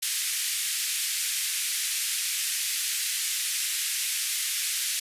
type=band-pass noise; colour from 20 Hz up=white; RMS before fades=-29 dBFS; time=0.02-5 s; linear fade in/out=10 ms; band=1900 to 12000 Hz; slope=24 dB/octave; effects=resampled to 32000 Hz